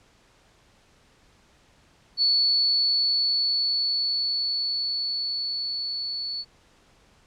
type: tone with level ramp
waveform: sine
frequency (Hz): 4435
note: C#8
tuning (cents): 0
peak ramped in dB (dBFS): -17 to -28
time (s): 2.17-6.45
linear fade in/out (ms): 50
effects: pink hiss -59 dBFS RMS until 7.26 s + low-pass 7000 Hz 12 dB/octave